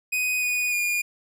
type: tone with pitch steps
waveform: 45% pulse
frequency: 2497 / 2471 / 2429 Hz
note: D#7 / D#7 / D#7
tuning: +6 / -13 / -42 cents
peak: -22 dBFS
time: 0.12-1.02 s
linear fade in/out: 10 ms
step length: 300 ms
effects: none